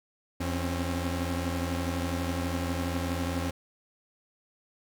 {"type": "tone cluster", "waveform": "sawtooth", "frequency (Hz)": [84.8, 261.8, 273.9], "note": ["E2", "C4", "C#4"], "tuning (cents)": [50, 1, -21], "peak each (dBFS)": [-27, -31, -31], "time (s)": [0.4, 3.51], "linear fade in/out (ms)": 10, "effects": []}